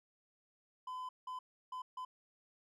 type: tone bursts at uneven times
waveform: triangle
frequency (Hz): 1014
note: B5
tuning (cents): +45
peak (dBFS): -39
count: 4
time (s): 0.87-1.09 / 1.27-1.39 / 1.72-1.82 / 1.97-2.05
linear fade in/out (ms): 5
effects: none